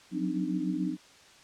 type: tone cluster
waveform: sine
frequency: 180.5 / 187.4 / 260.1 / 290.4 / 305.9 Hz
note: F#3 / F#3 / C4 / D4 / D#4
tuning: -43 / +22 / -10 / -19 / -29 cents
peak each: -34 / -36 / -34 / -40 / -32 dBFS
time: 0.11-0.97 s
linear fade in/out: 50 ms
effects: white hiss -55 dBFS RMS until 1.43 s + low-pass 6000 Hz 12 dB/octave